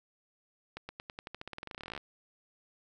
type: accelerating click train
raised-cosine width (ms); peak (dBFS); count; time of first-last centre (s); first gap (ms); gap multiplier
0.3; -25; 26; 0.77-1.977; 120; 0.91
effects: none